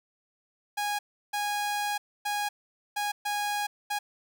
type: tone bursts at uneven times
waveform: sawtooth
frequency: 825 Hz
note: G#5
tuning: 12 cents flat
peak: -24 dBFS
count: 6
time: 0.77-0.99 / 1.33-1.98 / 2.25-2.49 / 2.96-3.12 / 3.25-3.67 / 3.9-3.99 s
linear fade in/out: 10 ms
effects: none